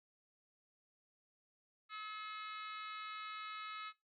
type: harmonic tone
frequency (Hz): 428.3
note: A4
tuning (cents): -47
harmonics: 3 / 4 / 5 / 6 / 7 / 8 / 9 / 10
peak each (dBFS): -46 / -54 / -52 / -56 / -59 / -62 / -55 / -63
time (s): 1.89-3.93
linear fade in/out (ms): 50
effects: noise-tail reverb RT60 0.2 s tail -17 dB re dry + MP3 96 kbps